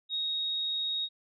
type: tone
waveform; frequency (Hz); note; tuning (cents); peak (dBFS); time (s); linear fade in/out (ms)
sine; 3759; A#7; +14; -29; 0.09-1.09; 50
effects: none